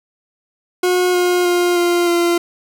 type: tone with pitch steps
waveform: 40% pulse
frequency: 361.7 / 357.3 / 353 / 348.8 / 344.6 Hz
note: F#4 / F4 / F4 / F4 / F4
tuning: -39 / +40 / +19 / -2 / -23 cents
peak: -12 dBFS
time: 0.83-2.38 s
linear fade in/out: 5 ms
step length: 310 ms
effects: none